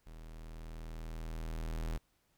45% pulse tone with level ramp, 40.22 Hz, E1, 42 cents flat, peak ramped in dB -48 to -34 dBFS, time 0.06-1.98 s, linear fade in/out 10 ms, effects pink hiss -75 dBFS RMS until 2.37 s

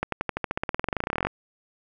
accelerating click train, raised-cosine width 0.5 ms, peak -10 dBFS, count 27, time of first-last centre 0.03-1.27 s, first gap 93 ms, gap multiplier 0.94, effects none

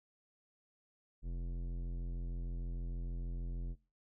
sine tone with tanh clipping, 43.25 Hz, F1, 16 cents flat, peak -39 dBFS, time 1.22-3.76 s, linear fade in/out 50 ms, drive 15 dB, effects noise-tail reverb RT60 0.3 s tail -21 dB re dry

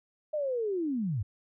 sine linear sweep, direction down, 622.3 to 88.1 Hz, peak -28 dBFS, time 0.33-1.23 s, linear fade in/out 10 ms, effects none

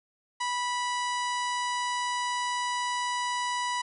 harmonic tone with a mistuned harmonic, 982 Hz, B5, 10 cents flat, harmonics 1 / 2 / 3 / 4 / 5 / 6 / 7 / 8 / 9 / 10, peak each -29 / -35 / -39 / -41 / -43 / -45 / -46 / -47 / -48 / -49 dBFS, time 0.4-3.82 s, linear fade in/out 10 ms, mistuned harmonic 10, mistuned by -51 cents, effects none

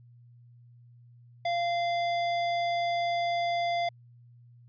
square tone, 691 Hz, F5, 19 cents flat, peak -27 dBFS, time 1.45-3.89 s, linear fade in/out 5 ms, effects added 120 Hz sine -52 dBFS peak until 4.68 s + resampled to 11025 Hz

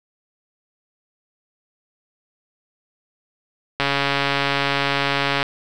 click train, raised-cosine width 0.3 ms, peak -3 dBFS, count 229, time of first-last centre 3.8-5.429 s, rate 140 Hz, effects none

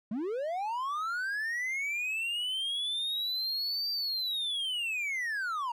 triangle linear two-way sweep, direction up then down, 196 to 4699 to 916 Hz, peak -29 dBFS, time 0.11-5.72 s, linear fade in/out 5 ms, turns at 3.91 s, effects none

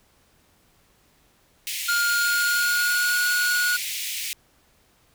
pink high-pass noise, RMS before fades -30 dBFS, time 1.67-4.33 s, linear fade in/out 0 ms, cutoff 2100 Hz, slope 48 dB/octave
square tone with pitch glide, 1413 to 1451 Hz, F6 to F#6, +20 to -34 cents, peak -21 dBFS, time 1.88-3.77 s, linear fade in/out 10 ms, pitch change +46 cents, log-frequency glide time 2-3.21 s
effects pink hiss -61 dBFS RMS until 5.14 s

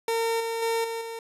30% pulse tone with level steps, 456.6 Hz, A#4, 36 cents flat, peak -21 / -25 / -21 / -27 / -31 dBFS, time 0.08-1.19 s, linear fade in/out 2 ms, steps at 0.4 / 0.62 / 0.84 / 1.01 s, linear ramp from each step 5 ms, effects resampled to 32000 Hz

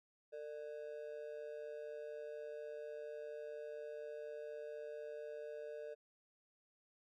triangle ring-modulated tone, 524 Hz, C5, 2 cents sharp, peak -40 dBFS, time 0.32-5.95 s, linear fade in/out 20 ms, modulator 72.1 Hz, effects none

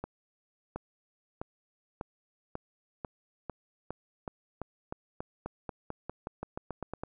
accelerating click train, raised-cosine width 1 ms, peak -22 dBFS, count 23, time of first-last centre 0.04-7.035 s, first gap 720 ms, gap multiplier 0.91, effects none

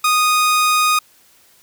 sawtooth tone, 1240 Hz, D#6, 6 cents flat, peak -9 dBFS, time 0.04-0.99 s, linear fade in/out 5 ms, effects white hiss -52 dBFS RMS until 1.62 s

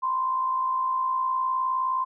sine tone pair together, 982.5 / 1042 Hz, B5 / C6, -9 / -7 cents, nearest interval minor second, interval 102 cents, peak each -34 / -23 dBFS, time 0.02-2.05 s, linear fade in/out 20 ms, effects none

